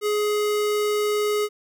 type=tone; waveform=square; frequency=418.9 Hz; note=G#4; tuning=15 cents sharp; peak=-21 dBFS; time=0.01-1.49 s; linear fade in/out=50 ms; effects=none